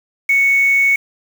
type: tone with quantisation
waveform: sine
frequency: 2217 Hz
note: C#7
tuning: in tune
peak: -10 dBFS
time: 0.29-0.96 s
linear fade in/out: 5 ms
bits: 5
effects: none